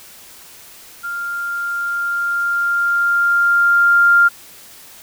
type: tone with level ramp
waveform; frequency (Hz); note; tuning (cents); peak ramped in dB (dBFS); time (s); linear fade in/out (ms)
sine; 1396.9; F6; 0; -22 to -7; 1.03-4.29; 20
effects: white hiss -41 dBFS RMS until 5.02 s